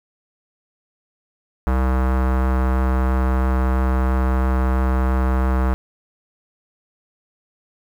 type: tone with low-pass filter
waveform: square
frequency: 64.5 Hz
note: C2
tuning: 24 cents flat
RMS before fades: -18 dBFS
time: 1.67-5.74 s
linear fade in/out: 0 ms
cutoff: 1300 Hz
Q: 1.9
effects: 7-bit